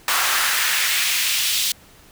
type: noise with high-pass filter sweep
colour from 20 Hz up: pink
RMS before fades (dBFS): -20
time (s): 0.08-1.72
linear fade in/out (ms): 2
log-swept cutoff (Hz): 1100 to 3700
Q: 1.5
effects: pink hiss -49 dBFS RMS until 2.11 s